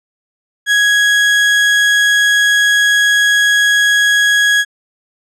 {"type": "tone", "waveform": "35% pulse", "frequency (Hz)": 1661.2, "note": "G#6", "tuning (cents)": 0, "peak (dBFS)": -7, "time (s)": [0.66, 4.65], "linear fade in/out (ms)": 50, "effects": ["low-pass 8000 Hz 12 dB/octave"]}